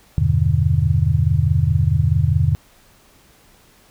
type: chord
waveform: sine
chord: E minor seventh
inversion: none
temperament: just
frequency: 82.41 / 98.89 / 123.61 / 148.33 Hz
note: E2 / G2 / B2 / D3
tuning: 0 / +16 / +2 / +18 cents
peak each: -19 dBFS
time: 0.18-2.55 s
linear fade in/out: 0 ms
effects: pink hiss -52 dBFS RMS until 3.9 s